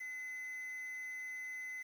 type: tone with quantisation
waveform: triangle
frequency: 2031 Hz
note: B6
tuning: 48 cents sharp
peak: -40 dBFS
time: 0-1.83 s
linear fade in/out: 10 ms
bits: 10
effects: none